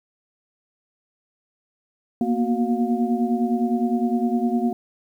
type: tone cluster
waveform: sine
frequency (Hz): 233 / 242.8 / 369.4 / 708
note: A#3 / B3 / F#4 / F5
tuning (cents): -1 / -29 / -3 / +23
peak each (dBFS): -22 / -23 / -28 / -29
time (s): 2.21-4.73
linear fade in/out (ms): 2
effects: 9-bit